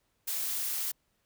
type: noise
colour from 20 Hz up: blue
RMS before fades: -33 dBFS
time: 0.27-0.92 s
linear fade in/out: 10 ms
effects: pink hiss -75 dBFS RMS until 1.25 s